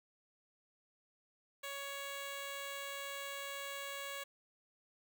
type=tone with notch filter; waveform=5% pulse; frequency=558 Hz; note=C#5; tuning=11 cents sharp; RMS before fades=-44 dBFS; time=1.63-4.24 s; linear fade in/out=10 ms; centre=5200 Hz; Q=1.1; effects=none